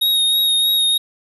square tone with vibrato, 3749 Hz, A#7, 9 cents sharp, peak -14 dBFS, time 0.01-0.98 s, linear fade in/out 10 ms, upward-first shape triangle, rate 3.2 Hz, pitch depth 24 cents each way, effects none

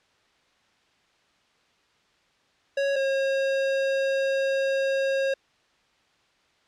square tone pair in turn, 554.4 / 541.4 Hz, C#5 / C#5, 0 / -41 cents, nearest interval unison, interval 41 cents, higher first, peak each -23 dBFS, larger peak neither, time 2.77-2.96 / 2.96-5.34 s, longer second, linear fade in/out 5 ms, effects white hiss -64 dBFS RMS until 6.67 s + low-pass 4000 Hz 12 dB/octave

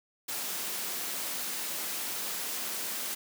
white high-pass noise, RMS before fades -35 dBFS, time 0.28-3.15 s, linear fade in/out 10 ms, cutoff 160 Hz, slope 48 dB/octave, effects none

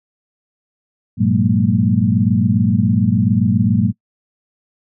sine tone cluster, 102.6 / 119.8 / 181.7 / 202.6 / 229.7 Hz, G#2 / A#2 / F#3 / G#3 / A#3, -21 / +48 / -31 / -43 / -25 cents, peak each -18 dBFS, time 1.17-3.93 s, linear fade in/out 50 ms, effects noise-tail reverb RT60 0.1 s tail -26 dB re dry

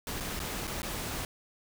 pink noise with dropouts, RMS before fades -36 dBFS, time 0.07-1.25 s, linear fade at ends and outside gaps 1 ms, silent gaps 0.202-0.206 / 0.393-0.401 / 0.671-0.676 / 0.819-0.83 s, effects none

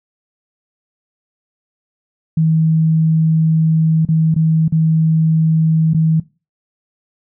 sine tone with dropouts, 160 Hz, D#3, 49 cents sharp, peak -10 dBFS, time 2.37-6.2 s, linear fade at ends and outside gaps 5 ms, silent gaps 4.052-4.087 / 4.343-4.361 / 4.681-4.722 / 5.935-5.945 s, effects noise-tail reverb RT60 0.3 s tail -20 dB re dry

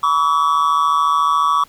triangle tone with amplitude modulation, 1138 Hz, C#6, 45 cents sharp, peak -7 dBFS, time 0.03-1.64 s, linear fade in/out 5 ms, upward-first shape sine, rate 154 Hz, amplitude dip 85%, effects pink hiss -49 dBFS RMS until 1.68 s

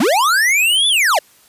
square linear two-way sweep, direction up then down, 188 to 3529 to 527 Hz, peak -12 dBFS, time 0-1.19 s, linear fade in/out 5 ms, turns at 0.88 s, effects white hiss -50 dBFS RMS until 1.48 s + resampled to 32000 Hz

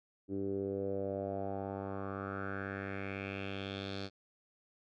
10% pulse tone with low-pass filter sweep, 98 Hz, G2, in tune, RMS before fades -39 dBFS, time 0.28-4.1 s, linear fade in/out 50 ms, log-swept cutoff 330 to 4400 Hz, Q 4.1, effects none

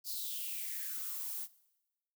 violet noise with high-pass filter sweep, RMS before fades -40 dBFS, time 0.04-1.48 s, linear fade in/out 50 ms, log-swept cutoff 4800 to 700 Hz, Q 5.5, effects noise-tail reverb RT60 1.0 s tail -20 dB re dry

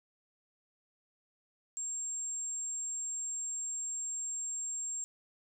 sine tone, 7459 Hz, A#8, in tune, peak -35 dBFS, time 1.77-5.04 s, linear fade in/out 0 ms, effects none

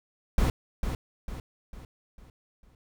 brown noise with echo, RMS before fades -22 dBFS, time 0.38-0.5 s, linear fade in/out 2 ms, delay 450 ms, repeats 5, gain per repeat -7 dB, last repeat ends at 2.75 s, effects none

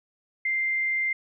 sine tone, 2093 Hz, C7, in tune, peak -23 dBFS, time 0.45-1.13 s, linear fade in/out 5 ms, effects none

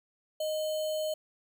sine tone with sample-and-hold, 620 Hz, D#5, 6 cents flat, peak -29 dBFS, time 0.4-1.14 s, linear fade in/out 5 ms, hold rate 3675 Hz, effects none

